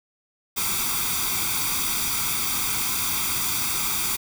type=noise with comb filter; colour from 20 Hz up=white; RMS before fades=-25 dBFS; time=0.56-4.17 s; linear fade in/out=20 ms; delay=0.85 ms; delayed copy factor=+0.8; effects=none